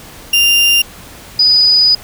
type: tone pair in turn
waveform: 35% pulse / sine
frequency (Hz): 2794 / 4961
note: F7 / D#8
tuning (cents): 0 / -6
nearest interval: minor seventh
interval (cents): 994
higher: second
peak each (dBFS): -6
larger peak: neither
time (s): 0.33-0.82 / 1.39-1.95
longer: second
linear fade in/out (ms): 5
effects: pink hiss -35 dBFS RMS until 2.03 s